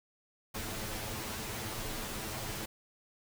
pink noise with comb filter, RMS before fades -39 dBFS, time 0.54-2.66 s, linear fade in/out 10 ms, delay 9.2 ms, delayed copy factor +0.65, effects none

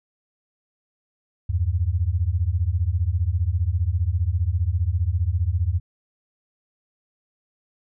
sine beating tone pair, 80 / 95 Hz, D#2 / F#2, +49 / +46 cents, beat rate 15 Hz, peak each -22 dBFS, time 1.49-5.8 s, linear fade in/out 10 ms, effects none

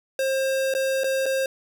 square tone with dropouts, 533 Hz, C5, 32 cents sharp, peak -22 dBFS, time 0.19-1.46 s, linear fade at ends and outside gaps 2 ms, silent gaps 0.739-0.749 / 1.036-1.042 / 1.258-1.262 s, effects none

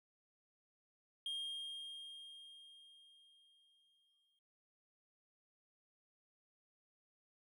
triangle tone with exponential decay, 3223 Hz, G7, 47 cents sharp, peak -37 dBFS, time 1.26-4.39 s, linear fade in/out 2 ms, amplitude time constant 680 ms, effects noise-tail reverb RT60 0.3 s tail -26 dB re dry

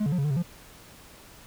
triangle tone with pitch steps, 211.3 / 142.7 / 179.8 / 139.4 / 149.5 / 134.6 / 173.3 Hz, G#3 / D3 / F#3 / C#3 / D3 / C3 / F3, +30 / -49 / -49 / +10 / +31 / +49 / -13 cents, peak -21 dBFS, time 0-0.427 s, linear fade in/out 10 ms, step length 61 ms, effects pink hiss -50 dBFS RMS until 1.46 s

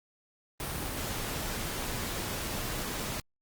pink noise, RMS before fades -35 dBFS, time 0.6-3.2 s, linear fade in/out 0 ms, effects Opus 32 kbps

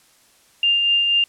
sine tone with tremolo, 2800 Hz, F7, 4 cents sharp, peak -13 dBFS, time 0.63-1.24 s, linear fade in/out 2 ms, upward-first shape triangle, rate 4.1 Hz, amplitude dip 35%, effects white hiss -55 dBFS RMS until 1.28 s + low-pass 11000 Hz 12 dB/octave

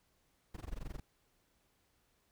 brown noise with amplitude modulation, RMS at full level -40 dBFS, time 0.54-1 s, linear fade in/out 5 ms, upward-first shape sine, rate 22.4 Hz, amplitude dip 100%, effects pink hiss -75 dBFS RMS until 2.31 s

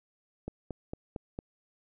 click train, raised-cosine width 2 ms, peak -23 dBFS, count 5, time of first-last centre 0.48-1.389 s, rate 4.4 Hz, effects none

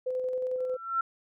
sine tone with tremolo, 509 Hz, C5, 48 cents flat, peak -27 dBFS, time 0.06-0.77 s, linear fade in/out 10 ms, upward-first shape square, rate 11 Hz, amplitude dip 25%
sine tone with exponential growth, 1349 Hz, E6, 40 cents sharp, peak -22 dBFS, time 0.58-1.01 s, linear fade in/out 5 ms, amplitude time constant 92 ms
effects none

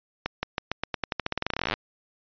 accelerating click train, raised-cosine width 0.3 ms, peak -10 dBFS, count 28, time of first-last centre 0.26-1.739 s, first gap 170 ms, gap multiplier 0.89, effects resampled to 11025 Hz

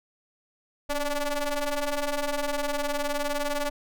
sawtooth ring-modulated tone, 288.2 Hz, D4, 33 cents flat, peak -19 dBFS, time 0.89-3.7 s, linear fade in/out 10 ms, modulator 298 Hz, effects none

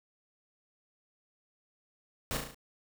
pink noise with echo, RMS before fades -34 dBFS, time 2.31-2.37 s, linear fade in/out 0 ms, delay 35 ms, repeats 5, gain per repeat -4 dB, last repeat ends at 2.545 s, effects none

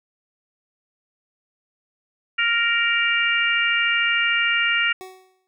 harmonic tone, 466.8 Hz, A#4, 2 cents sharp, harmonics 3 / 4 / 5 / 6, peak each -23 / -23 / -23 / -23 dBFS, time 2.38-4.93 s, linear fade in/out 10 ms
25% pulse tone with exponential decay, 374.2 Hz, F#4, 20 cents sharp, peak -29 dBFS, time 5.01-5.47 s, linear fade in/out 0 ms, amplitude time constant 100 ms
effects none

